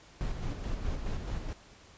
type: noise with tremolo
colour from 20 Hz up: brown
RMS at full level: -33 dBFS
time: 0.21-1.53 s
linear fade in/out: 0 ms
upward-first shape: square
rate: 4.7 Hz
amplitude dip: 40%
effects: pink hiss -56 dBFS RMS until 1.97 s + resampled to 16000 Hz